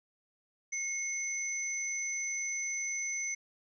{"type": "tone pair together", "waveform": "sine", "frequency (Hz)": [2162, 6082], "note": ["C#7", "F#8"], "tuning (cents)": [-44, 47], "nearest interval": "octave + tritone", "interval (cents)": 1791, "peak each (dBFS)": [-36, -35], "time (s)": [0.72, 3.35], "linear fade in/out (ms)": 10, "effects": []}